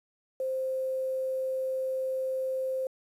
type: tone with quantisation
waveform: sine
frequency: 523.3 Hz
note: C5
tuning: in tune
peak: -28 dBFS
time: 0.4-2.87 s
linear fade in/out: 2 ms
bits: 9
effects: resampled to 32000 Hz

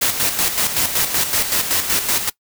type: noise with tremolo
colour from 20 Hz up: white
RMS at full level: -17 dBFS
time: 0.01-2.3 s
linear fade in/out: 10 ms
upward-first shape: square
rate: 5.3 Hz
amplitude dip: 55%
effects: noise-tail reverb RT60 0.1 s tail -21 dB re dry

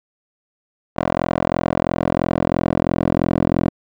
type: tone with band-pass filter sweep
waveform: 10% pulse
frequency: 43 Hz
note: F1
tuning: 26 cents flat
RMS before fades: -19 dBFS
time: 0.96-3.7 s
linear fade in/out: 20 ms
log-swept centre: 680 to 360 Hz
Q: 1.1
effects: none

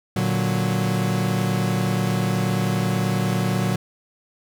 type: chord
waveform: 40% pulse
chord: Bb augmented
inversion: none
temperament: equal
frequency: 116.54 / 146.83 / 185 Hz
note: Bb2 / D3 / F#3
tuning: 0 / 0 / 0 cents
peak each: -23 / -26 / -22 dBFS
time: 0.16-3.76 s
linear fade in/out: 5 ms
effects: none

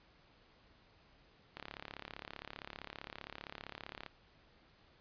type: click train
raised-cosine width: 0.3 ms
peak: -28 dBFS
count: 89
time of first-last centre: 1.57-4.063 s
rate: 35.3 Hz
effects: pink hiss -66 dBFS RMS until 5 s + resampled to 11025 Hz

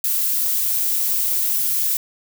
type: noise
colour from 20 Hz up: violet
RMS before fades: -20 dBFS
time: 0.04-1.97 s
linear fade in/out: 2 ms
effects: none

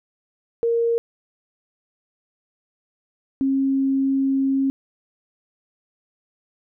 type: tone pair in turn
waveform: sine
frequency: 465.2 / 270.2 Hz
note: A#4 / C#4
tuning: -4 / -44 cents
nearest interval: major sixth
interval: 940 cents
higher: first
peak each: -17 dBFS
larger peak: neither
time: 0.63-0.98 / 3.41-4.7 s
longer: second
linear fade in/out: 0 ms
effects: none

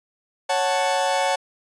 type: chord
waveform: 40% pulse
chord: F# minor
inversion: second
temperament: equal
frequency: 554.4 / 740 / 880 Hz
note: C#5 / F#5 / A5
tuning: 0 / 0 / 0 cents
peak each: -23 dBFS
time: 0.49-1.36 s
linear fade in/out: 10 ms
effects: resampled to 22050 Hz

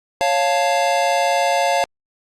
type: chord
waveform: square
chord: Db augmented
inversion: none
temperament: equal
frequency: 554.4 / 698.5 / 880 Hz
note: Db5 / F5 / A5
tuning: 0 / 0 / 0 cents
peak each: -21 / -19 / -22 dBFS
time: 0.21-1.84 s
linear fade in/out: 0 ms
effects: low-pass 8000 Hz 12 dB/octave + Opus 48 kbps

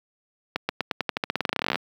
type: accelerating click train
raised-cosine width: 0.3 ms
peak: -7 dBFS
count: 25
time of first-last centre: 0.56-1.756 s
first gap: 130 ms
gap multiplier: 0.9
effects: high-pass 150 Hz 12 dB/octave + 8-bit

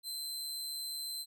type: tone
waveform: sawtooth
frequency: 4087 Hz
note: C8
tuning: 41 cents flat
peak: -35 dBFS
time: 0.03-1.26 s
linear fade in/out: 50 ms
effects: none

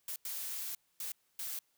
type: noise bursts at uneven times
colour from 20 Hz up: blue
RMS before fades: -40 dBFS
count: 4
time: 0.08-0.16 / 0.25-0.75 / 1-1.12 / 1.39-1.59 s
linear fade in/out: 2 ms
effects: white hiss -75 dBFS RMS until 1.77 s

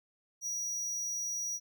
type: tone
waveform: square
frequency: 5790 Hz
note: F#8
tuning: 38 cents flat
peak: -34 dBFS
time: 0.41-1.6 s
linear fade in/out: 50 ms
effects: none

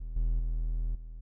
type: tone with level steps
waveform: triangle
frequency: 40.49 Hz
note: E1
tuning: 30 cents flat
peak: -33 / -23 / -26 / -38 dBFS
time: 0-1.21 s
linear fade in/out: 10 ms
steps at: 0.16 / 0.39 / 0.95 s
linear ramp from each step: 5 ms
effects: none

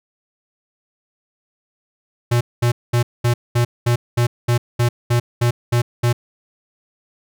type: tone bursts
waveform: square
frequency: 120 Hz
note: B2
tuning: 49 cents flat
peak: -14 dBFS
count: 13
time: 2.31-6.13 s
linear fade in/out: 10 ms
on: 100 ms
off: 210 ms
effects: none

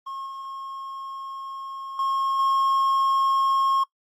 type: tone with level steps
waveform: triangle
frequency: 1081 Hz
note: C#6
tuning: 44 cents flat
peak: -29 / -31 / -20 / -17 dBFS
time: 0.06-3.84 s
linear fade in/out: 10 ms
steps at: 0.26 / 1.99 / 2.39 s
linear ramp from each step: 2 ms
effects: noise-tail reverb RT60 0.1 s tail -21 dB re dry + Opus 24 kbps

